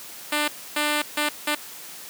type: tone bursts at uneven times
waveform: 5% pulse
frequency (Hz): 297.8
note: D4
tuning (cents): +24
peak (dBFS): -10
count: 4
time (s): 0.32-0.48 / 0.76-1.02 / 1.17-1.29 / 1.47-1.55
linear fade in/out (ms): 5
effects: white hiss -40 dBFS RMS until 2.09 s + high-pass 150 Hz 12 dB/octave